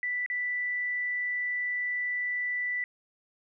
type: tone with dropouts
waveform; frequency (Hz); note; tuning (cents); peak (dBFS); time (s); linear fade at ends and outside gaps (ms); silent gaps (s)
sine; 1975.5; B6; 0; -28; 0.03-2.84; 1; 0.262-0.3
effects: none